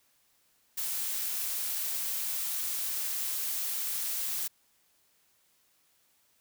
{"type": "noise", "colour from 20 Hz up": "blue", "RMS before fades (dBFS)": -33, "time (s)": [0.77, 4.48], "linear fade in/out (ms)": 10, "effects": ["white hiss -69 dBFS RMS until 6.4 s"]}